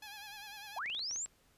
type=tone with vibrato; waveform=10% pulse; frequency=830.6 Hz; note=G#5; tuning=in tune; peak=-38 dBFS; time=0.02-0.79 s; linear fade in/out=5 ms; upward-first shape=sine; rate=10 Hz; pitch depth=64 cents each way
type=linear sweep; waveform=sine; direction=up; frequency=602 to 7750 Hz; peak=-36 dBFS; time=0.76-1.26 s; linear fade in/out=10 ms
type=clicks; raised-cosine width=0.2 ms; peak=-33 dBFS; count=7; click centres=0.86 / 0.9 / 0.949 / 0.993 / 1.111 / 1.16 / 1.26 s
effects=pink hiss -69 dBFS RMS until 1.57 s + resampled to 32000 Hz